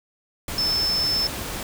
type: tone in noise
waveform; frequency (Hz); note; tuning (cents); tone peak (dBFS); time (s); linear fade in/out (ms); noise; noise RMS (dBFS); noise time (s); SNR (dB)
sine; 5270; E8; -1; -20; 0.58-1.27; 2; pink; -31; 0.48-1.63; +8
effects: none